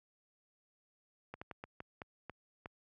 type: slowing click train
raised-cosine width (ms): 0.5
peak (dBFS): -29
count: 8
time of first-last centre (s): 1.34-2.659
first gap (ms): 75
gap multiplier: 1.3
effects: high-pass 60 Hz 12 dB/octave